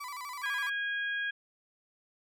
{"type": "tone with vibrato", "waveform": "35% pulse", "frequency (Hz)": 1073, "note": "C6", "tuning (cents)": 43, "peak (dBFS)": -37, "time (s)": [0, 0.7], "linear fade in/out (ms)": 10, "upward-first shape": "square", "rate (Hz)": 12, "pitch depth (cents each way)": 120}
{"type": "harmonic tone", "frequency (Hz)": 820, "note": "G#5", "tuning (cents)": -22, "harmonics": [2, 3, 4], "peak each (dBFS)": [-31, -44, -42], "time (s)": [0.43, 1.31], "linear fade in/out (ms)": 10}
{"effects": []}